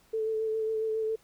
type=tone with vibrato; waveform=sine; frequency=440 Hz; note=A4; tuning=in tune; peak=-27 dBFS; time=0.13-1.16 s; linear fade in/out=10 ms; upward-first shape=sine; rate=7.3 Hz; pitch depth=20 cents each way; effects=pink hiss -63 dBFS RMS until 1.23 s